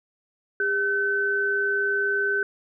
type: tone pair together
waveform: sine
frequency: 403.7 / 1524 Hz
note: G#4 / G6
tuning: -49 / -49 cents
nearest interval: octave + major seventh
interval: 2300 cents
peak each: -27 / -22 dBFS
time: 0.6-2.43 s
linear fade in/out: 2 ms
effects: none

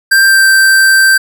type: tone with pitch glide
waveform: square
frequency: 1579 to 1563.6 Hz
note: G6 to G6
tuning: +12 to -5 cents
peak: -5 dBFS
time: 0.11-1.18 s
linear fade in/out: 10 ms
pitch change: -17 cents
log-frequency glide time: 0.26-0.48 s
effects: none

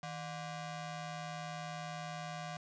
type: ring-modulated tone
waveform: sawtooth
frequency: 440 Hz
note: A4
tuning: in tune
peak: -34 dBFS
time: 0.03-2.57 s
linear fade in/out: 2 ms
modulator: 280 Hz
effects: resampled to 16000 Hz + 10-bit

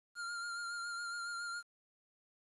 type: tone with vibrato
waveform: square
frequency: 1400 Hz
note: F6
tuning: 4 cents sharp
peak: -40 dBFS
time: 0.15-1.63 s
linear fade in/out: 50 ms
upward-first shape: sine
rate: 7.2 Hz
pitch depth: 27 cents each way
effects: resampled to 24000 Hz + 11-bit

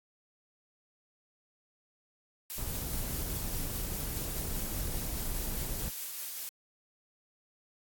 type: noise with tremolo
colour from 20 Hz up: blue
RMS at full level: -38 dBFS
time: 2.5-6.49 s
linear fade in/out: 0 ms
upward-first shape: triangle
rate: 4.9 Hz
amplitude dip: 25%
type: noise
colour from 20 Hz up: brown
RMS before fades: -37 dBFS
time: 2.58-5.89 s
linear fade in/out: 2 ms
effects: AAC 64 kbps

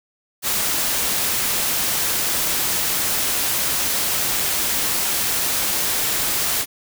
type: noise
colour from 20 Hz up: white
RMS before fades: -21 dBFS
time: 0.42-6.66 s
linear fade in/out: 50 ms
effects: none

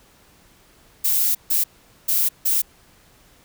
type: noise bursts at uneven times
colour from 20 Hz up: violet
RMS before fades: -19 dBFS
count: 4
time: 1.04-1.35 / 1.5-1.64 / 2.08-2.29 / 2.45-2.62 s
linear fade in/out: 10 ms
effects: pink hiss -54 dBFS RMS until 3.44 s

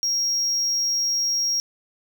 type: tone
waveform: triangle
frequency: 5600 Hz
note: F8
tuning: 4 cents sharp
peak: -19 dBFS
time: 0.03-1.6 s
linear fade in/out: 0 ms
effects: none

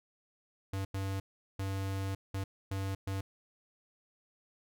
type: tone bursts at uneven times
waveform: square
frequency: 97 Hz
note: G2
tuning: 18 cents flat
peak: -34 dBFS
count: 6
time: 0.73-0.85 / 0.94-1.2 / 1.59-2.15 / 2.34-2.44 / 2.71-2.95 / 3.07-3.21 s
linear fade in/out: 5 ms
effects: none

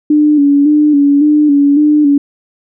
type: tone with vibrato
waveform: sine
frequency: 291.8 Hz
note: D4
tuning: 11 cents flat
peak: -5 dBFS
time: 0.1-2.18 s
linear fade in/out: 5 ms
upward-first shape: square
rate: 1.8 Hz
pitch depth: 46 cents each way
effects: none

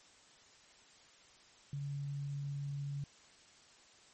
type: tone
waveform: sine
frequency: 141.7 Hz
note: C#3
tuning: 38 cents sharp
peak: -37 dBFS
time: 1.73-3.04 s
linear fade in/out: 2 ms
effects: white hiss -62 dBFS RMS until 4.13 s + MP3 32 kbps

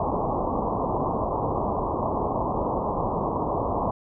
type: low-pass noise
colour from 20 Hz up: white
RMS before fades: -26 dBFS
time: 0-3.91 s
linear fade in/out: 2 ms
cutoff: 1100 Hz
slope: 96 dB/octave
effects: none

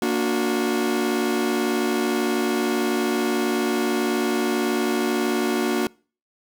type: chord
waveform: 40% pulse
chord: Bb augmented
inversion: none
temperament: just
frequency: 233.1 / 291.4 / 364.2 Hz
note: Bb3 / D4 / F#4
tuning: 0 / -13 / -27 cents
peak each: -24 / -25 / -23 dBFS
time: 0.02-5.87 s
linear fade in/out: 2 ms
effects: noise-tail reverb RT60 0.4 s tail -25 dB re dry

